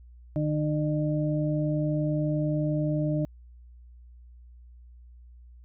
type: harmonic tone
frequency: 151.4 Hz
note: D#3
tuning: 47 cents flat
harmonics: 1 / 2 / 4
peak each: -26 / -29 / -32 dBFS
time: 0.36-3.25 s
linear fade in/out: 0 ms
effects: added 60 Hz sine -47 dBFS peak until 5.64 s